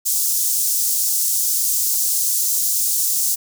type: high-pass noise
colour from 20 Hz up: pink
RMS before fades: -19 dBFS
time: 0.05-3.36 s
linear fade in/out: 20 ms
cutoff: 6200 Hz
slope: 24 dB/octave
effects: none